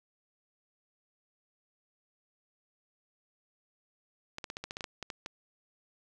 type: clicks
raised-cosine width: 0.2 ms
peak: -21 dBFS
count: 12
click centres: 4.384 / 4.442 / 4.501 / 4.569 / 4.64 / 4.709 / 4.769 / 4.808 / 4.842 / 5.027 / 5.102 / 5.261 s
effects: none